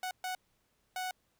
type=tone bursts at uneven times; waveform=sawtooth; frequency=740 Hz; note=F#5; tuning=in tune; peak=-31 dBFS; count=3; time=0.03-0.11 / 0.24-0.35 / 0.96-1.11 s; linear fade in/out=2 ms; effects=pink hiss -75 dBFS RMS until 1.39 s